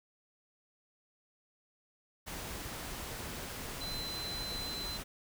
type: tone in noise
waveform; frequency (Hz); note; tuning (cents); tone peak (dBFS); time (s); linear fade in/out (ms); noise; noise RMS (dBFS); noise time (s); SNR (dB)
sine; 4048; B7; +42; -39; 3.8-4.98; 20; pink; -42; 2.26-5.04; 0
effects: none